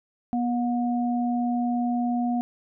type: tone pair together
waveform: sine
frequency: 242.2 / 721 Hz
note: B3 / F#5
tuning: -34 / -45 cents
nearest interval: octave + perfect fifth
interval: 1889 cents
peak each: -23 / -29 dBFS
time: 0.33-2.41 s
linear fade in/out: 0 ms
effects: none